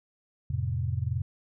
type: chord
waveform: sine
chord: F major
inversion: none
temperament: equal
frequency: 87.31 / 110 / 130.81 Hz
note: F2 / A2 / C3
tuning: 0 / 0 / 0 cents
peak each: -31 dBFS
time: 0.5-1.22 s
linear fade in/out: 5 ms
effects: none